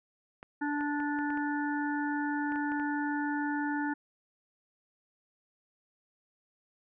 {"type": "clicks", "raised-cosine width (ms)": 0.5, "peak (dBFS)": -30, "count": 10, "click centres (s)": [0.429, 0.809, 1.002, 1.189, 1.304, 1.374, 2.521, 2.559, 2.719, 2.798]}
{"type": "harmonic tone", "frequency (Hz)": 292.3, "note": "D4", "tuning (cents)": -8, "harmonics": [1, 3, 5, 6], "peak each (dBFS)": [-31, -36, -38, -40], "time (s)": [0.61, 3.94], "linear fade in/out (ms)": 10}
{"effects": []}